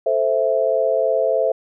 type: chord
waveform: sine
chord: A minor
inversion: none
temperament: equal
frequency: 440 / 523.3 / 659.3 Hz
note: A4 / C5 / E5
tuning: 0 / 0 / 0 cents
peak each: -22 / -19 / -19 dBFS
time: 0.06-1.52 s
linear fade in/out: 5 ms
effects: none